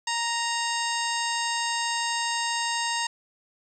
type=harmonic tone with a mistuned harmonic; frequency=932.3 Hz; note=A#5; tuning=in tune; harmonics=1 / 2 / 3 / 4 / 5 / 6 / 7 / 8 / 9; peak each=-29 / -32 / -34 / -35 / -36 / -37 / -37 / -38 / -39 dBFS; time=0.07-3.07 s; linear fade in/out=5 ms; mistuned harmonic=6; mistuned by=-98 cents; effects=10-bit